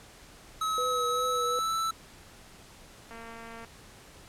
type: tone with pitch glide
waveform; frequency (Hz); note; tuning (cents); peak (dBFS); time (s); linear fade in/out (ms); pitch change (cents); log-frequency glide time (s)
square; 1284 to 1321.6; E6 to E6; -46 to +4; -28; 0.61-1.91; 5; +50; 1.08-1.76
type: tone with vibrato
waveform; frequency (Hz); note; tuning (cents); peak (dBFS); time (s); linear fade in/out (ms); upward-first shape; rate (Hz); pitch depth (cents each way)
sine; 493.2; B4; -2; -31; 0.78-1.59; 0; triangle; 2.6; 40
type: click train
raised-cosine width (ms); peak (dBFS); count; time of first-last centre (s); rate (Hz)
0.5; -31; 124; 3.11-3.647; 229
effects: pink hiss -52 dBFS RMS until 4.28 s + low-pass 11000 Hz 12 dB/octave